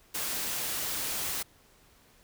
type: noise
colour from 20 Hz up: white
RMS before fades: -33 dBFS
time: 0.14-1.43 s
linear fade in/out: 10 ms
effects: pink hiss -61 dBFS RMS until 2.23 s